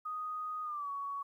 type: tone with pitch glide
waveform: sine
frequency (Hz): 1244.5 to 1121.6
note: D#6 to C#6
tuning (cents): 0 to +20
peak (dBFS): -36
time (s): 0.05-1.23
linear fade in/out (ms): 10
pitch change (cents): -180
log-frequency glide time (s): 0.63-0.9
effects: 12-bit